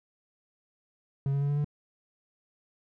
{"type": "tone with pitch steps", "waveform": "triangle", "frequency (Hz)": [137.9, 140.07, 142.27, 144.51, 146.78], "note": ["C#3", "C#3", "C#3", "D3", "D3"], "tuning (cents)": [-9, 18, 45, -28, -1], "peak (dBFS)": -23, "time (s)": [1.26, 1.645], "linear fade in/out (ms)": 2, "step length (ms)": 77, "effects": []}